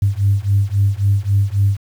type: beating tone pair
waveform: sine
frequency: 98 / 101.7 Hz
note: G2 / G#2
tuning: 0 / -36 cents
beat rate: 3.7 Hz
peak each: -15 dBFS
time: 0.02-1.77 s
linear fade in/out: 5 ms
effects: tanh soft clip ceiling -5 dBFS + 7-bit